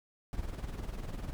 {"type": "noise with tremolo", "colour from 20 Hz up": "brown", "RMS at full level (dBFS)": -36, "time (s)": [0.33, 1.33], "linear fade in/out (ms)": 0, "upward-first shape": "sine", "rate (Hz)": 20, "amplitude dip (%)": 65, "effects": []}